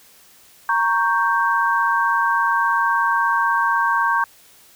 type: chord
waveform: sine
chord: G diminished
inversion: first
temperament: equal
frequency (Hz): 932.3 / 1108.7 / 1568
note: Bb5 / Db6 / G6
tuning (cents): 0 / 0 / 0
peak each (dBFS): -20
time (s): 0.69-4.24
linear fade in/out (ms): 2
effects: white hiss -50 dBFS RMS until 4.75 s